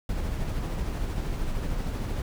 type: noise with tremolo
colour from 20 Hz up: brown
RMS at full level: -28 dBFS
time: 0.09-2.22 s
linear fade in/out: 2 ms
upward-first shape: sine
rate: 13 Hz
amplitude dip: 30%
effects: none